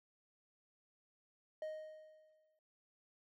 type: tone with exponential decay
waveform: triangle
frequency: 622.3 Hz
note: D#5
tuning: in tune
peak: -37 dBFS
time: 1.62-2.59 s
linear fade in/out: 2 ms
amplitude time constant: 210 ms
effects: none